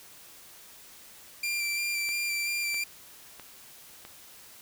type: tone with vibrato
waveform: sawtooth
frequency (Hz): 2367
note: D7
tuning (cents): +13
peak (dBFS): -25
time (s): 1.43-2.84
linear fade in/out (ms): 5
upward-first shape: square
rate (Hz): 2.9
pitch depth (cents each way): 15
type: click train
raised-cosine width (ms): 0.3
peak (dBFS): -28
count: 4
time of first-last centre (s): 2.09-4.051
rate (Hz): 1.53
effects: white hiss -51 dBFS RMS until 4.61 s